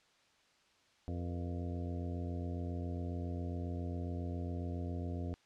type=harmonic tone with a mistuned harmonic; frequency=87.31 Hz; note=F2; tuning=in tune; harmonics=1 / 2 / 3 / 4 / 5 / 6 / 7 / 8; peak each=-38 / -45 / -44 / -50 / -53 / -53 / -53 / -54 dBFS; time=1.08-5.34 s; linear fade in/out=0 ms; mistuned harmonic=6; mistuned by=-100 cents; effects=white hiss -69 dBFS RMS until 5.45 s + low-pass 5000 Hz 12 dB/octave